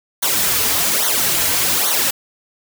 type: noise with flanger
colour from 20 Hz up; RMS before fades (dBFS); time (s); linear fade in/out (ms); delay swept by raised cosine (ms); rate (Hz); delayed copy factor
white; -17; 0.22-2.11; 10; 0.39 to 5.59; 1.2; -0.9
effects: none